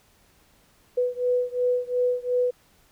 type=beating tone pair; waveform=sine; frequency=493.9 / 496.7 Hz; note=B4 / B4; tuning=0 / +10 cents; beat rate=2.8 Hz; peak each=-24 / -25 dBFS; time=0.97-2.51 s; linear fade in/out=10 ms; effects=pink hiss -60 dBFS RMS until 2.91 s

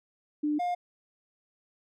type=tone pair in turn; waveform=sine / triangle; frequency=298.3 / 709.5 Hz; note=D4 / F5; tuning=+27 / +27 cents; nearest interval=octave + minor third; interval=1500 cents; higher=second; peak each=-25 dBFS; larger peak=neither; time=0.43-0.59 / 0.59-0.75 s; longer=neither; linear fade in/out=10 ms; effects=none

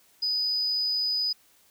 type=tone; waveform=sine; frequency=4978 Hz; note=D#8; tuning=in tune; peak=-23 dBFS; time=0.22-1.33 s; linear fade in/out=10 ms; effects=tanh soft clip ceiling -20 dBFS + white hiss -61 dBFS RMS until 1.7 s

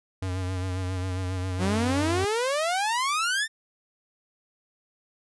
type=tone with vibrato; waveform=square; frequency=92.5 Hz; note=F#2; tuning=in tune; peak=-28 dBFS; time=0.22-2.25 s; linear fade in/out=5 ms; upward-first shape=sine; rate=7.4 Hz; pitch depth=41 cents each way
type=exponential sweep; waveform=sawtooth; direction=up; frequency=174.61 to 1833 Hz; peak=-20 dBFS; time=1.58-3.48 s; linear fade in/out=50 ms
effects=resampled to 24000 Hz

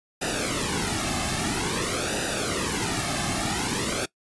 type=noise with flanger; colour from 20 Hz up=pink; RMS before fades=-27 dBFS; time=0.21-4.06 s; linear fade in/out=10 ms; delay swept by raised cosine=0.91 to 2.11 ms; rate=0.5 Hz; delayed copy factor=-0.75; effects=noise-tail reverb RT60 0.1 s tail -21 dB re dry + resampled to 24000 Hz

